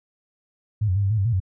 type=tone with pitch steps; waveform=sine; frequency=106.6 / 91.2 / 100.9 / 97.7 / 110 / 97.2 / 117.7 / 93.5 Hz; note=G#2 / F#2 / G#2 / G2 / A2 / G2 / A#2 / F#2; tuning=+46 / -24 / -49 / -5 / 0 / -14 / +17 / +19 cents; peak=-18 dBFS; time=0.81-1.402 s; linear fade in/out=10 ms; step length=74 ms; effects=none